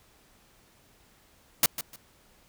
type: noise with echo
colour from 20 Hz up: white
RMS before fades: -20 dBFS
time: 1.63-1.66 s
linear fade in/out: 2 ms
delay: 150 ms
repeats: 2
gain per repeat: -13 dB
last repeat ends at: 1.96 s
effects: pink hiss -61 dBFS RMS until 2.48 s